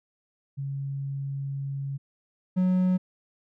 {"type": "tone pair in turn", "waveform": ["sine", "triangle"], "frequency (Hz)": [138.2, 183.73], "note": ["C#3", "F#3"], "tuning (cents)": [-5, -12], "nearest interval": "perfect fourth", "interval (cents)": 493, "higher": "second", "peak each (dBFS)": [-29, -18], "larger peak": "second", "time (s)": [[0.57, 1.98], [2.56, 2.98]], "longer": "first", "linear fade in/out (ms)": 20, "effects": []}